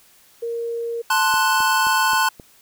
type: tone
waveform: sine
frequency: 466.2 Hz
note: A#4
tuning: in tune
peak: -23 dBFS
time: 0.42-1.02 s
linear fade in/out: 10 ms
type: chord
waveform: square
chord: F# diminished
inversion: first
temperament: equal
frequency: 880 / 1046.5 / 1480 Hz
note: A5 / C6 / F#6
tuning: 0 / 0 / 0 cents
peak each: -21 dBFS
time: 1.1-2.29 s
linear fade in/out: 5 ms
type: click train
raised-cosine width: 2 ms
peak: -24 dBFS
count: 5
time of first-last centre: 1.34-2.398 s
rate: 3.78 Hz
effects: white hiss -53 dBFS RMS until 2.61 s